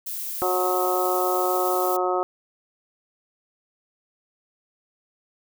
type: noise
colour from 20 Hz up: violet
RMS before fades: -31 dBFS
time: 0.06-1.97 s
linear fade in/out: 10 ms
type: harmonic tone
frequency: 182 Hz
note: F#3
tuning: 28 cents flat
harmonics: 2 / 3 / 4 / 5 / 6 / 7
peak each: -25 / -28 / -26 / -32 / -33 / -28 dBFS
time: 0.42-2.23 s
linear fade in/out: 0 ms
effects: none